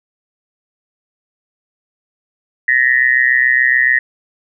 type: tone with amplitude modulation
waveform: sine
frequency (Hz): 1864.7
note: A#6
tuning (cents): 0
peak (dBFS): -5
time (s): 2.68-3.99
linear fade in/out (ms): 5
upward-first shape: sine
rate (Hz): 127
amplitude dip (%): 100
effects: none